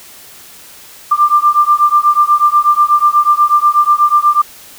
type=beating tone pair; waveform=sine; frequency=1185 / 1193.2 Hz; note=D6 / D6; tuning=+15 / +27 cents; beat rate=8.2 Hz; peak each=-10 dBFS; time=1.11-4.42 s; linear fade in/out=10 ms; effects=white hiss -37 dBFS RMS until 4.78 s